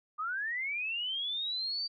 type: linear sweep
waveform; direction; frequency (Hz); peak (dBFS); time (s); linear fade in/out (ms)
sine; up; 1196 to 4666; -32; 0.18-1.88; 20
effects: none